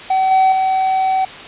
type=tone with level steps; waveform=triangle; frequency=760 Hz; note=F#5; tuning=46 cents sharp; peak=-10 / -7 / -11 dBFS; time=0.1-1.25 s; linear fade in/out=5 ms; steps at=0.31 / 0.52 s; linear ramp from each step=2 ms; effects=white hiss -32 dBFS RMS until 1.47 s + resampled to 8000 Hz